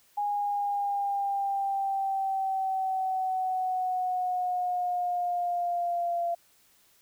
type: exponential sweep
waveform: sine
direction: down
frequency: 824 to 686 Hz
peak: -26 dBFS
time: 0.17-6.35 s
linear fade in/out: 10 ms
effects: white hiss -63 dBFS RMS until 7.01 s